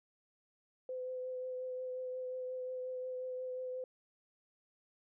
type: tone with vibrato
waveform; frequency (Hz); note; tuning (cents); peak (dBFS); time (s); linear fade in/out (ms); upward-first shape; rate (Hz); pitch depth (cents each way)
sine; 509; C5; -48; -38; 0.89-3.84; 2; triangle; 5.6; 17
effects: none